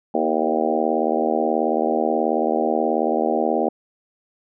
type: harmonic tone with a mistuned harmonic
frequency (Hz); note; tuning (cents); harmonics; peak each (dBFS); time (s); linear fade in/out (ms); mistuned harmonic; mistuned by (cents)
78.5; D#2; +16; 3 / 4 / 5 / 6 / 7 / 8 / 9 / 10; -26 / -26 / -26 / -26 / -26 / -26 / -26 / -26; 0.14-3.69; 5; 4; +23
effects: none